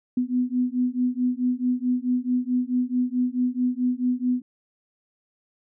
sine beating tone pair, 247.2 / 251.8 Hz, B3 / B3, +2 / +34 cents, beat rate 4.6 Hz, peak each -24 dBFS, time 0.17-4.42 s, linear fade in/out 5 ms, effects none

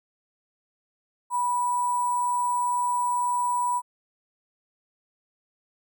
sine tone with sample-and-hold, 981 Hz, B5, 12 cents flat, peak -22 dBFS, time 1.3-3.82 s, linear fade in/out 50 ms, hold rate 8820 Hz, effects none

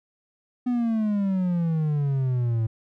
triangle exponential sweep, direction down, 250.5 to 110 Hz, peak -19 dBFS, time 0.66-2.67 s, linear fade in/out 10 ms, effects none

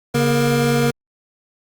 square tone cluster, 140.5 / 238.4 / 471.3 Hz, C#3 / A#3 / A#4, +24 / +39 / +19 cents, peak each -20 dBFS, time 0.14-0.91 s, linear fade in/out 10 ms, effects Opus 48 kbps

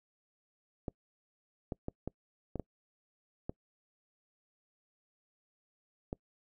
clicks, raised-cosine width 2 ms, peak -23 dBFS, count 8, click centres 0.882 / 1.722 / 1.884 / 2.076 / 2.557 / 2.597 / 3.495 / 6.129 s, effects noise-tail reverb RT60 0.1 s tail -26 dB re dry

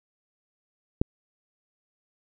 click, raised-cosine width 3 ms, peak -8 dBFS, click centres 1.015 s, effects none

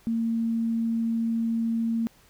sine tone, 228.4 Hz, A#3, 35 cents flat, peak -23 dBFS, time 0.07-2.07 s, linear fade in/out 0 ms, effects pink hiss -58 dBFS RMS until 2.29 s

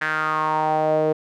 sawtooth tone with band-pass filter sweep, 155.56 Hz, D#3, in tune, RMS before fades -21 dBFS, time 0.01-1.13 s, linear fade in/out 10 ms, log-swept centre 1700 to 500 Hz, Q 5.1, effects none

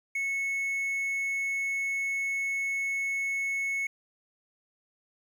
triangle tone, 2200 Hz, C#7, 14 cents flat, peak -26 dBFS, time 0.15-3.87 s, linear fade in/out 5 ms, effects 10-bit

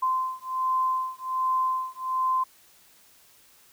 sine beating tone pair, 1035 / 1036.3 Hz, C6 / C6, -19 / -17 cents, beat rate 1.3 Hz, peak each -27 dBFS, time 0.02-2.44 s, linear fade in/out 10 ms, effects white hiss -57 dBFS RMS until 3.72 s

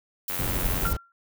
violet noise with tremolo, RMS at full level -30 dBFS, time 0.28-0.93 s, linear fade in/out 2 ms, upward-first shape sine, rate 19 Hz, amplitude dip 25%
click train, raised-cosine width 0.3 ms, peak -18 dBFS, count 52, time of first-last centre 0.3-0.867 s, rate 90 Hz
brown noise, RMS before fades -28 dBFS, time 0.39-0.97 s, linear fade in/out 5 ms
sine tone with exponential decay, 1377 Hz, F6, 25 cents flat, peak -24 dBFS, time 0.85-1.12 s, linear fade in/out 1 ms, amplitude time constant 57 ms
effects none

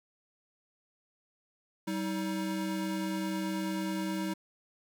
square tone pair together, 192.2 / 317.2 Hz, G3 / D#4, -34 / +33 cents, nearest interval major sixth, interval 867 cents, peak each -35 / -35 dBFS, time 1.87-4.34 s, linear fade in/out 10 ms, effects 11-bit

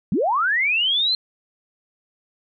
sine linear sweep, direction up, 146.5 to 4186 Hz, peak -17 dBFS, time 0.12-1.15 s, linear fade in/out 2 ms, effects none

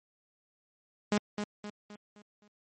sawtooth tone with echo, 207.7 Hz, G#3, in tune, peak -21 dBFS, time 1.12-1.18 s, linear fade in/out 2 ms, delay 260 ms, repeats 5, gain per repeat -7 dB, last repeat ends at 2.48 s, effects MP3 32 kbps

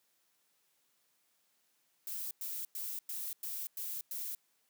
violet noise bursts, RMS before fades -40 dBFS, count 7, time 2.07-4.35 s, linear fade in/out 2 ms, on 240 ms, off 100 ms, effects white hiss -75 dBFS RMS until 4.69 s + high-pass 150 Hz 12 dB/octave

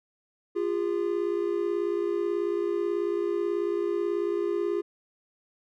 triangle tone pair together, 347.6 / 405.9 Hz, F4 / G#4, -8 / -40 cents, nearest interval minor third, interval 268 cents, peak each -26 dBFS, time 0.55-4.82 s, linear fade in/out 20 ms, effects none

